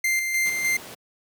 45% pulse tone with tremolo, 2093 Hz, C7, in tune, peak -20 dBFS, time 0.04-0.77 s, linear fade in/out 5 ms, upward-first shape square, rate 3.3 Hz, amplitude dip 40%
pink noise, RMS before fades -40 dBFS, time 0.45-0.95 s, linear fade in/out 10 ms
effects high-pass 150 Hz 12 dB/octave

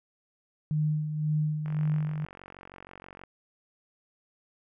sine tone with tremolo, 152.6 Hz, D#3, 33 cents flat, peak -23 dBFS, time 0.71-2.25 s, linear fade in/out 0 ms, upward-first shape sine, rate 1.9 Hz, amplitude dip 55%
click train, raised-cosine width 0.5 ms, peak -30 dBFS, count 74, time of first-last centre 1.66-3.237 s, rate 46.3 Hz
effects none

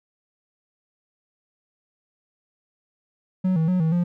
triangle tone with pitch steps, 185.6 / 160.7 / 182.8 / 160.6 / 175 Hz, F#3 / E3 / F#3 / E3 / F3, +6 / -44 / -21 / -45 / +4 cents, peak -16 dBFS, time 3.44-4.04 s, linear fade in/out 10 ms, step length 120 ms, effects none

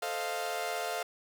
sawtooth chord, F dominant seventh, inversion first, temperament equal, 440 / 523.3 / 622.3 / 698.5 Hz, A4 / C5 / Eb5 / F5, 0 / 0 / 0 / 0 cents, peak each -36 / -37 / -37 / -31 dBFS, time 0.02-1.03 s, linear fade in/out 5 ms, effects none

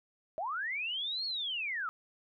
sine linear two-way sweep, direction up then down, 600 to 4382 to 1235 Hz, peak -33 dBFS, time 0.38-1.89 s, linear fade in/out 0 ms, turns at 1.25 s, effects none

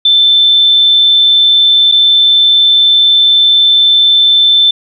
sine tone with dropouts, 3538 Hz, A7, 9 cents sharp, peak -4 dBFS, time 0.05-4.71 s, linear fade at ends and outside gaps 5 ms, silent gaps 1.916-1.921 s, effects none

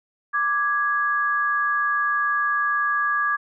sine tone pair together, 1174.6 / 1661.2 Hz, D6 / G#6, 0 / 0 cents, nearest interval tritone, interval 600 cents, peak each -22 dBFS, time 0.33-3.37 s, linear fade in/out 20 ms, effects none

